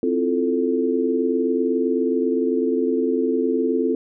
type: chord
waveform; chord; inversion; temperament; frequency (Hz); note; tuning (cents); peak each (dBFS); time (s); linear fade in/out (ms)
sine; F major seventh; second; equal; 261.6 / 329.6 / 349.2 / 440; C4 / E4 / F4 / A4; 0 / 0 / 0 / 0; -22 / -27 / -24 / -22; 0.03-3.95; 2
effects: none